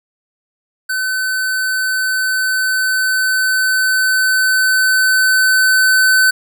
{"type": "tone with level ramp", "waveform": "square", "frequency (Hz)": 1520, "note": "F#6", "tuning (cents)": 46, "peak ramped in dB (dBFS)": [-17, -9], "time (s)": [0.89, 6.31], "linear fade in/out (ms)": 10, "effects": []}